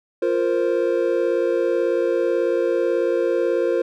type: chord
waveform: triangle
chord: F suspended fourth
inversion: none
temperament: just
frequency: 349.2 / 465.6 / 523.8 Hz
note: F4 / Bb4 / C5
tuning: 0 / -2 / +2 cents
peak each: -20 dBFS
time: 0.22-3.82 s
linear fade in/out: 5 ms
effects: none